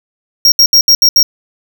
square tone bursts at uneven times, 5588 Hz, F8, in tune, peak -4 dBFS, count 6, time 0.45-0.52 / 0.59-0.66 / 0.73-0.81 / 0.88-0.95 / 1.02-1.09 / 1.16-1.23 s, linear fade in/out 2 ms, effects none

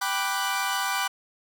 sawtooth chord, G major seventh, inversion none, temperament equal, 784 / 987.8 / 1174.7 / 1480 Hz, G5 / B5 / D6 / F#6, 0 / 0 / 0 / 0 cents, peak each -27 dBFS, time 0.01-1.08 s, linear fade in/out 10 ms, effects none

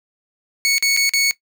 20% pulse tone with dropouts, 2217 Hz, C#7, in tune, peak -9 dBFS, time 0.65-1.31 s, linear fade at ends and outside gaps 0 ms, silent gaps 0.782-0.825 / 0.965-0.973 / 1.093-1.136 s, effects noise-tail reverb RT60 0.1 s tail -18 dB re dry

